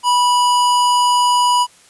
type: tone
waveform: square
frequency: 980 Hz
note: B5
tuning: 14 cents flat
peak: -12 dBFS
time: 0.03-1.67 s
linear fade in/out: 50 ms
effects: white hiss -48 dBFS RMS until 1.89 s + resampled to 24000 Hz